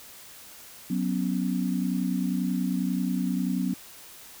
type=chord; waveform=sine; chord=F# suspended fourth; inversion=none; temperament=equal; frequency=185 / 246.9 / 277.2 Hz; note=F#3 / B3 / C#4; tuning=0 / 0 / 0 cents; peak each=-27 / -29 / -31 dBFS; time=0.9-3.74 s; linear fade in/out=5 ms; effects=white hiss -47 dBFS RMS until 4.4 s